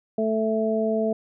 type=harmonic tone; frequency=220 Hz; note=A3; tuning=in tune; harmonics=1 / 2 / 3; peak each=-25 / -25 / -25 dBFS; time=0.18-1.13 s; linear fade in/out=5 ms; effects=none